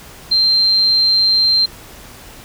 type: tone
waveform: sine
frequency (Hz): 4151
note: C8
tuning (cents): -15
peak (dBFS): -10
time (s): 0.31-1.66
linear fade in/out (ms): 10
effects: pink hiss -38 dBFS RMS until 2.44 s